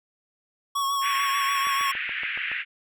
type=tone with vibrato; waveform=square; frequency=1108.7 Hz; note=C#6; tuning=in tune; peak=-24 dBFS; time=0.75-1.92 s; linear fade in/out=10 ms; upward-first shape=sine; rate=6.8 Hz; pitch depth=29 cents each way
type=band-pass noise; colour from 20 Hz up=pink; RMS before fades=-30 dBFS; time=1.01-2.65 s; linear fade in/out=50 ms; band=1600 to 2800 Hz; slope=48 dB/octave
type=click train; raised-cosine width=0.5 ms; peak=-24 dBFS; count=7; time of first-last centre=1.67-2.516 s; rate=7.09 Hz
effects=none